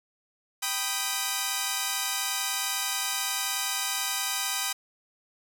5% pulse chord, G augmented, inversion none, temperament equal, 784 / 987.8 / 1244.5 Hz, G5 / B5 / D#6, 0 / 0 / 0 cents, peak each -20 dBFS, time 0.62-4.73 s, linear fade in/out 10 ms, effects none

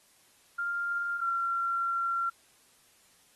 sine tone pair in turn, 1396.9 / 1369.7 Hz, F6 / F6, 0 / -34 cents, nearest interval unison, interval 34 cents, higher first, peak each -29 / -27 dBFS, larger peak second, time 0.58-1.21 / 1.21-2.3 s, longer second, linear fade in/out 10 ms, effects white hiss -63 dBFS RMS until 3.35 s + AAC 32 kbps

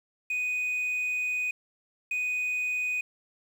sine tone pair in turn, 2489 / 2489 Hz, D#7 / D#7, 0 / 0 cents, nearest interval unison, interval 0 cents, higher neither, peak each -24 dBFS, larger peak neither, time 0.3-1.51 / 2.11-3.01 s, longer first, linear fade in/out 5 ms, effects tanh soft clip ceiling -26 dBFS + 9-bit

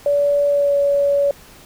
sine tone with pitch glide, 574 to 566.4 Hz, D5 to C#5, -40 to +37 cents, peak -13 dBFS, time 0.06-1.31 s, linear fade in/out 2 ms, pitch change -23 cents, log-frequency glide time 0.49-0.76 s, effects pink hiss -44 dBFS RMS until 1.65 s

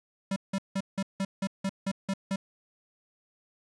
square tone bursts, 194.3 Hz, G3, 15 cents flat, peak -28 dBFS, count 10, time 0.31-2.36 s, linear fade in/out 5 ms, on 52 ms, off 170 ms, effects resampled to 22050 Hz + 9-bit

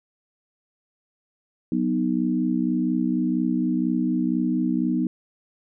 sine chord, B major, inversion second, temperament equal, 185 / 246.9 / 311.1 Hz, F#3 / B3 / D#4, 0 / 0 / 0 cents, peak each -26 / -23 / -25 dBFS, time 1.72-5.07 s, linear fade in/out 2 ms, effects none

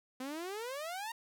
sawtooth exponential sweep, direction up, 250.7 to 943 Hz, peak -35 dBFS, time 0.2-1.12 s, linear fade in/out 5 ms, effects none

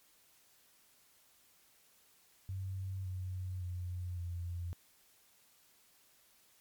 sine tone with pitch steps, 95.1 / 92.29 / 89.56 / 86.91 Hz, F#2 / F#2 / F2 / F2, +48 / -4 / +44 / -8 cents, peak -37 dBFS, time 2.49-4.73 s, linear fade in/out 0 ms, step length 560 ms, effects white hiss -67 dBFS RMS until 6.6 s + MP3 96 kbps

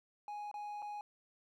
triangle tone with dropouts, 830.6 Hz, G#5, in tune, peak -39 dBFS, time 0.28-1.01 s, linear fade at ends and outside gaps 1 ms, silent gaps 0.514-0.541 / 0.821-0.825 s, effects none

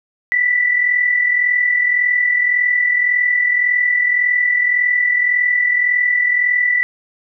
sine tone pair together, 1933.7 / 1975.5 Hz, B6 / B6, -37 / 0 cents, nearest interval unison, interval 37 cents, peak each -21 / -13 dBFS, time 0.32-6.83 s, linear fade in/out 0 ms, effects none

